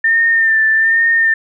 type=tone with vibrato; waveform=sine; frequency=1800 Hz; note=A6; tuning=39 cents sharp; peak=-9 dBFS; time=0.04-1.34 s; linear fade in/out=5 ms; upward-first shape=sine; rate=1.2 Hz; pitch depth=34 cents each way; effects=none